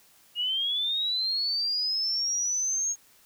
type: linear sweep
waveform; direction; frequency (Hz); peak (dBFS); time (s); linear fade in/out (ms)
sine; up; 2850 to 6590; -25; 0.35-2.96; 50
effects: white hiss -59 dBFS RMS until 3.25 s